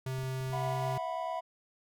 square tone, 130.81 Hz, C3, in tune, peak -34 dBFS, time 0.06-0.98 s, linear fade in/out 5 ms
clicks, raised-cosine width 5 ms, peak -36 / -35 / -44 / -39 / -41 / -38 / -42 / -44 dBFS, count 8, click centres 0.186 / 0.234 / 0.283 / 0.409 / 0.469 / 0.5 / 0.554 / 0.673 s
triangle chord, E suspended second, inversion none, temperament equal with one note detuned, 659.3 / 728.5 / 987.8 Hz, E5 / F#5 / B5, 0 / -27 / 0 cents, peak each -35 / -36 / -36 dBFS, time 0.52-1.41 s, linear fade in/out 20 ms
effects none

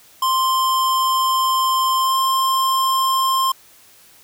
square tone with pitch glide, 1046.5 to 1055.6 Hz, C6 to C6, 0 to +15 cents, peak -16 dBFS, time 0.22-3.52 s, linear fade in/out 5 ms, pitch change +15 cents, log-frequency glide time 1.98-2.17 s, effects white hiss -49 dBFS RMS until 4.23 s

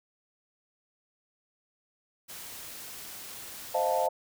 white noise, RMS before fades -43 dBFS, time 2.28-4.08 s, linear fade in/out 20 ms
sine chord, F dominant seventh, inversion second, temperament equal, 523.3 / 622.3 / 698.5 / 880 Hz, C5 / Eb5 / F5 / A5, 0 / 0 / 0 / 0 cents, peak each -30 dBFS, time 3.74-4.09 s, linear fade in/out 10 ms
effects none

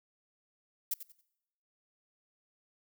violet noise with echo, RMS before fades -32 dBFS, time 0.91-0.94 s, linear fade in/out 5 ms, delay 91 ms, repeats 3, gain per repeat -12 dB, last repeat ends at 1.213 s, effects noise-tail reverb RT60 0.9 s tail -24 dB re dry

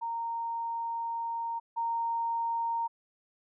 sine tone pair in turn, 925 / 925 Hz, A#5 / A#5, -14 / -14 cents, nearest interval unison, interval 0 cents, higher neither, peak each -31 / -28 dBFS, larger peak second, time 0.01-1.6 / 1.76-2.88 s, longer first, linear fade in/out 20 ms, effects none

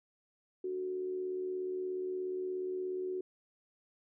sine tone with amplitude modulation, 369.7 Hz, F#4, 1 cent flat, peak -32 dBFS, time 0.64-3.21 s, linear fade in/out 5 ms, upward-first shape sine, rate 76.9 Hz, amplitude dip 45%, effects none

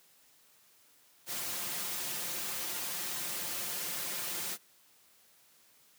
white noise with comb filter, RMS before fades -37 dBFS, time 1.26-4.58 s, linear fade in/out 50 ms, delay 5.7 ms, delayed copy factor +0.6, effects white hiss -64 dBFS RMS until 5.98 s + high-pass 100 Hz 12 dB/octave

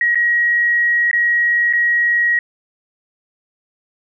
sine tone with dropouts, 1899 Hz, A#6, 32 cents sharp, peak -12 dBFS, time 0.01-2.39 s, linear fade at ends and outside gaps 2 ms, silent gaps 0.147-0.155 / 1.113-1.13 / 1.728-1.734 s, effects none

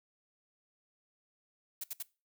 blue noise bursts, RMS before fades -39 dBFS, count 3, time 1.81-2.027 s, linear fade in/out 5 ms, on 29 ms, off 65 ms, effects noise-tail reverb RT60 0.3 s tail -21 dB re dry

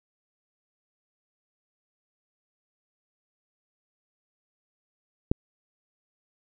click, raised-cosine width 3 ms, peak -8 dBFS, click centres 5.315 s, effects none

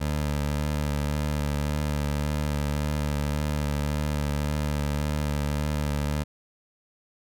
20% pulse tone with vibrato, 73.8 Hz, D2, 9 cents sharp, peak -20 dBFS, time 0-6.24 s, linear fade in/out 20 ms, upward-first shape sine, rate 1.8 Hz, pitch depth 27 cents each way, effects none

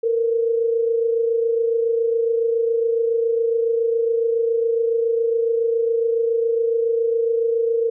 sine tone pair together, 458 / 485.2 Hz, A#4 / B4, -31 / -31 cents, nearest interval minor second, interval 100 cents, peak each -17 / -26 dBFS, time 0.03-7.9 s, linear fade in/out 10 ms, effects none

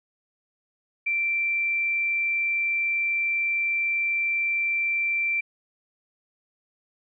sine tone, 2349 Hz, D7, in tune, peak -22 dBFS, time 1.06-5.41 s, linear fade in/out 10 ms, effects none

